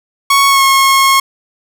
sawtooth tone with pitch glide, 1108.7 to 1085.3 Hz, C#6 to C#6, 0 to -37 cents, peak -3 dBFS, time 0.3-1.2 s, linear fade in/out 5 ms, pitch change -37 cents, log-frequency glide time 0.48-0.63 s, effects none

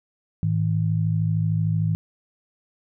sine tone pair together, 106.79 / 160 Hz, G#2 / D#3, +49 / +49 cents, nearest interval perfect fifth, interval 700 cents, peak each -22 dBFS, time 0.43-1.95 s, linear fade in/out 0 ms, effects none

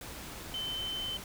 sine tone in noise, 3070 Hz, G7, 37 cents flat, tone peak -34 dBFS, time 0.54-1.17 s, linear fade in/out 2 ms, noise pink, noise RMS -44 dBFS, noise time 0.01-1.24 s, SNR +7 dB, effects none

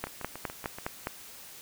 two click trains, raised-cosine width 0.5 ms, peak -24 / -16 dBFS, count 6 / 6, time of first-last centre 0.07-0.785 / 0.04-1.071 s, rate 6.99 / 4.85 Hz, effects white hiss -48 dBFS RMS until 1.61 s

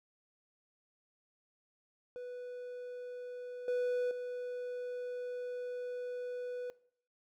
triangle tone with level steps, 493.9 Hz, B4, in tune, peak -39 / -28 / -35 dBFS, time 2.16-6.7 s, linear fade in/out 0 ms, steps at 3.68 / 4.11 s, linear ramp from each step 2 ms, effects noise-tail reverb RT60 0.6 s tail -21 dB re dry

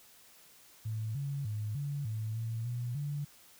sine tone with pitch steps, 109.8 / 140.2 / 106.3 / 143 / 109.5 / 113.6 / 121.1 / 144.9 Hz, A2 / C#3 / G#2 / D3 / A2 / A#2 / B2 / D3, -3 / +20 / +41 / -46 / -8 / -44 / -34 / -23 cents, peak -33 dBFS, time 0.85-3.25 s, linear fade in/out 10 ms, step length 300 ms, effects white hiss -59 dBFS RMS until 3.59 s

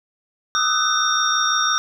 sine tone cluster, 1230 / 1296 / 1503 / 3655 / 5620 Hz, D#6 / E6 / F#6 / A#7 / F8, -20 / -30 / +27 / -35 / +10 cents, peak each -23 dBFS, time 0.55-1.78 s, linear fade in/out 0 ms, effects 8-bit

